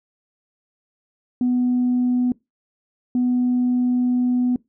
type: tone pair in turn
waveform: sine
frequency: 248 / 248 Hz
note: B3 / B3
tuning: +7 / +7 cents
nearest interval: unison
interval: 0 cents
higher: neither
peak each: -15 dBFS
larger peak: neither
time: 1.41-2.32 / 3.15-4.56 s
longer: second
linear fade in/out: 2 ms
effects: noise-tail reverb RT60 0.2 s tail -23 dB re dry + tanh soft clip ceiling -13 dBFS